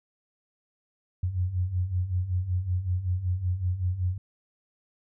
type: beating tone pair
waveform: sine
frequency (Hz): 87.31 / 92.61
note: F2 / F#2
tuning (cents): 0 / +2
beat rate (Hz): 5.3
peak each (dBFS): -31 / -26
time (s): 1.23-4.18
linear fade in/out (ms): 5
effects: none